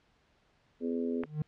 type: harmonic tone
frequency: 83.9 Hz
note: E2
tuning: 31 cents sharp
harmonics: 3 / 4 / 5 / 6 / 7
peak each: -32 / -41 / -35 / -45 / -48 dBFS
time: 0.8-1.26 s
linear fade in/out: 50 ms
type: tone with exponential growth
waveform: triangle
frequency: 151.8 Hz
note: D#3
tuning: 42 cents flat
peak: -24 dBFS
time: 1.2-1.42 s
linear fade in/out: 2 ms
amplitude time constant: 46 ms
type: click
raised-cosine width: 0.5 ms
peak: -23 dBFS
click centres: 1.236 s
effects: pink hiss -69 dBFS RMS until 1.47 s + low-pass 4000 Hz 12 dB/octave